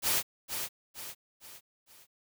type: noise with echo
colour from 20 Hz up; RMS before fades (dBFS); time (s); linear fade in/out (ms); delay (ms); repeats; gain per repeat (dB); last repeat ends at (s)
white; -28; 0.02-0.23; 50; 460; 4; -7; 2.07
effects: none